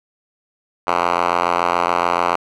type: tone with band-pass filter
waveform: 5% pulse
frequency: 87 Hz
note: F2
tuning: 6 cents flat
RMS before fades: -18 dBFS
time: 0.87-2.36 s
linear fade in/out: 5 ms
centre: 1200 Hz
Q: 1.4
effects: none